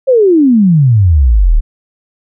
sine exponential sweep, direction down, 549 to 34 Hz, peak -4 dBFS, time 0.07-1.61 s, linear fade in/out 20 ms, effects none

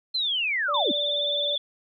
sine linear sweep, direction down, 4186 to 196 Hz, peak -23 dBFS, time 0.14-0.92 s, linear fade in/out 10 ms
sine tone with pitch glide, 583 to 579.6 Hz, D5 to D5, -13 to -23 cents, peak -29 dBFS, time 0.68-1.56 s, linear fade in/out 10 ms, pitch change -10 cents, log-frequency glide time 0.82-1.3 s
sine tone with vibrato, 3532 Hz, A7, 6 cents sharp, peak -24 dBFS, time 0.74-1.58 s, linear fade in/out 5 ms, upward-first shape sine, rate 19 Hz, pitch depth 44 cents each way
effects none

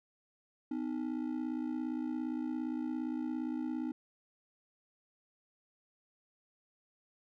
triangle ring-modulated tone, 281.3 Hz, C#4, 26 cents sharp, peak -29 dBFS, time 0.71-3.92 s, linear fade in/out 2 ms, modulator 28.7 Hz, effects none

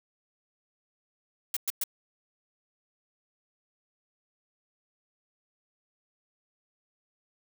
blue noise bursts, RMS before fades -29 dBFS, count 3, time 1.54-1.838 s, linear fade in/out 2 ms, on 26 ms, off 110 ms, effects none

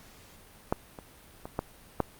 clicks, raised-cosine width 1 ms, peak -11 / -27 / -24 / -14 / -10 dBFS, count 5, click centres 0.725 / 0.988 / 1.455 / 1.591 / 2.003 s, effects pink hiss -54 dBFS RMS until 2.19 s + Opus 48 kbps

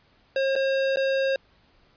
square tone with dropouts, 538 Hz, C5, 48 cents sharp, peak -22 dBFS, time 0.36-1.36 s, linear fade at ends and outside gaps 2 ms, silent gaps 0.555-0.561 / 0.96-0.97 s, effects pink hiss -61 dBFS RMS until 1.96 s + resampled to 11025 Hz

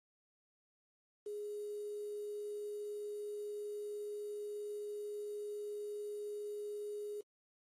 sine tone with quantisation, 415.3 Hz, G#4, in tune, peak -40 dBFS, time 1.26-7.21 s, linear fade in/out 5 ms, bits 10, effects AAC 32 kbps

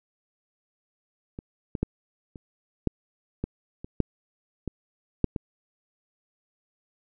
clicks, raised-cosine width 3 ms, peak -23 / -17 / -11 / -28 / -9 / -15 / -24 / -8 / -17 / -7 / -16 dBFS, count 11, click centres 1.389 / 1.752 / 1.83 / 2.358 / 2.873 / 3.44 / 3.845 / 4.003 / 4.677 / 5.243 / 5.362 s, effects none

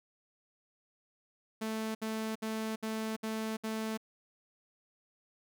sawtooth tone bursts, 220 Hz, A3, in tune, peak -30 dBFS, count 6, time 1.61-3.975 s, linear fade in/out 10 ms, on 340 ms, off 65 ms, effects none

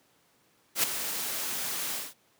white noise with ADSR envelope, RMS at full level -23 dBFS, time 0.75-2.14 s, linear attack 85 ms, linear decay 6 ms, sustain -10 dB, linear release 190 ms, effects pink hiss -66 dBFS RMS until 2.39 s + high-pass 150 Hz 12 dB/octave

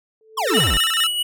sine tone with exponential growth, 439.2 Hz, A4, 3 cents flat, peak -15 dBFS, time 0.21-0.59 s, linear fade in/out 1 ms, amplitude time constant 81 ms
square exponential sweep, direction down, 1163 to 39.33 Hz, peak -20 dBFS, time 0.37-0.78 s, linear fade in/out 10 ms
sawtooth tone with vibrato, 1557 Hz, G6, 12 cents flat, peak -18 dBFS, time 0.47-1.07 s, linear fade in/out 5 ms, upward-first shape square, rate 15 Hz, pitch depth 280 cents each way
square tone with tremolo, 2927 Hz, F#7, 19 cents flat, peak -17 dBFS, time 0.54-1.23 s, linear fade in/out 10 ms, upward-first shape sine, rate 4.6 Hz, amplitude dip 50%
effects none

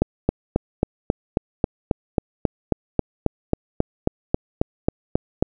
click train, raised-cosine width 2 ms, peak -3 dBFS, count 21, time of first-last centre 0.02-5.425 s, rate 3.7 Hz, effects none

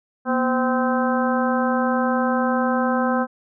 harmonic tone with a mistuned harmonic, 258.4 Hz, C4, 21 cents flat, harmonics 1 / 2 / 3 / 4 / 5 / 6, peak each -21 / -24 / -26 / -27 / -28 / -29 dBFS, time 0.25-3.27 s, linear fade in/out 50 ms, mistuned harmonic 1, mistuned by -120 cents, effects none

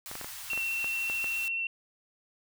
white band-stop noise, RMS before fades -42 dBFS, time 0.06-1.48 s, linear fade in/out 0 ms, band 120 to 780 Hz, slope 24 dB/octave
clicks, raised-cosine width 0.5 ms, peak -24 dBFS, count 9, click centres 0.114 / 0.154 / 0.213 / 0.245 / 0.533 / 0.576 / 0.844 / 1.099 / 1.243 s
sine tone with vibrato, 2711 Hz, E7, 48 cents sharp, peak -29 dBFS, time 0.5-1.67 s, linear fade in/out 2 ms, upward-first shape square, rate 14 Hz, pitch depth 9 cents each way
effects none

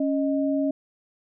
sine tone pair together, 277.2 / 621.7 Hz, C#4 / D#5, 0 / -2 cents, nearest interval octave + major second, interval 1398 cents, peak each -22 / -27 dBFS, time 0-0.71 s, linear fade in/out 5 ms, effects none

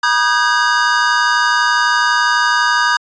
square tone cluster, 963 / 1223 / 1535 / 1647 Hz, B5 / D#6 / G6 / G#6, -44 / -30 / -37 / -15 cents, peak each -18 dBFS, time 0.03-2.97 s, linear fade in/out 5 ms, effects resampled to 16000 Hz

